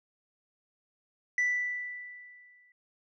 sine tone with exponential decay, 1975.5 Hz, B6, in tune, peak -21 dBFS, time 1.38-2.72 s, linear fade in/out 2 ms, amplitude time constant 290 ms, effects tanh soft clip ceiling -23 dBFS

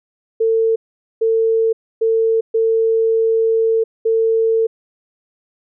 sine tone bursts at uneven times, 450 Hz, A4, 39 cents sharp, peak -12 dBFS, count 5, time 0.4-0.76 / 1.21-1.73 / 2.01-2.41 / 2.54-3.84 / 4.05-4.67 s, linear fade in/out 10 ms, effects none

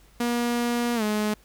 sawtooth tone with pitch glide, 239 to 211.7 Hz, A#3 to G#3, +43 to +33 cents, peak -19 dBFS, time 0.2-1.34 s, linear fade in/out 5 ms, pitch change -210 cents, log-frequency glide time 0.95-1.03 s, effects added 49 Hz sine -54 dBFS peak until 1.44 s + pink hiss -58 dBFS RMS until 1.44 s

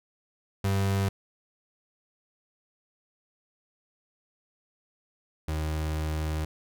35% pulse tone pair in turn, 97.9 / 77.7 Hz, G2 / D#2, -2 / -2 cents, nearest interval major third, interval 400 cents, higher first, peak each -22 / -26 dBFS, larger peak first, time 0.64-1.09 / 5.48-6.45 s, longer second, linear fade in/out 5 ms, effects none

